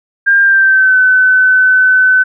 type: tone with pitch glide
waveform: sine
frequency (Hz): 1600 to 1513.7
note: G6 to F#6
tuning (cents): +35 to +39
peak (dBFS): -5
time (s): 0.26-2.24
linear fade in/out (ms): 20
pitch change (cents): -96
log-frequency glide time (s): 0.41-0.97
effects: none